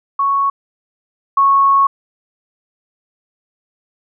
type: tone pair in turn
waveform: sine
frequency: 1108.7 / 1102.5 Hz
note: C#6 / C#6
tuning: 0 / -10 cents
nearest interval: unison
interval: 10 cents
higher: first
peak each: -12 / -8 dBFS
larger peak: second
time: 0.19-0.5 / 1.37-1.87 s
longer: second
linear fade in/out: 5 ms
effects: none